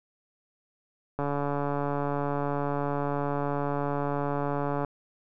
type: click train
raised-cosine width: 1 ms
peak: -16 dBFS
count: 524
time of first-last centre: 1.19-4.847 s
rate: 143 Hz
effects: none